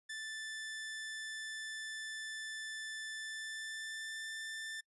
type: tone with pitch glide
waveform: sawtooth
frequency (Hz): 1760 to 1776.3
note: A6 to A6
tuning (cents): 0 to +16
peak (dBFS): -38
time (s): 0.09-4.81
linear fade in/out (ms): 10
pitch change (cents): +16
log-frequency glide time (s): 3.14-4.29
effects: noise-tail reverb RT60 0.1 s tail -26 dB re dry + resampled to 24000 Hz